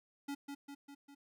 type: tone with echo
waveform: square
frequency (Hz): 282.2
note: C#4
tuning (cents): +31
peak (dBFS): -39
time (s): 0.28-0.35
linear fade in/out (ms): 10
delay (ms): 200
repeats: 4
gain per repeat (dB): -4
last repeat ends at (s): 1.15
effects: none